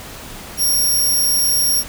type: tone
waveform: 10% pulse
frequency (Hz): 5588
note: F8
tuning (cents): 0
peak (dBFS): -8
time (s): 0.57-1.84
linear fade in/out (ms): 50
effects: pink hiss -34 dBFS RMS until 1.88 s